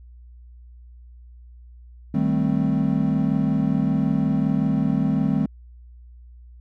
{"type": "chord", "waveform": "triangle", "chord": "A half-diminished seventh", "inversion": "second", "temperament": "equal with one note detuned", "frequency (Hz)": [155.56, 194.64, 220, 261.6], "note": ["Eb3", "G3", "A3", "C4"], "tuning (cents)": [0, -12, 0, 0], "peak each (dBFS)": -22, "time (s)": [2.14, 5.46], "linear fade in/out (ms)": 5, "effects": ["added 60 Hz sine -42 dBFS peak until 6.6 s"]}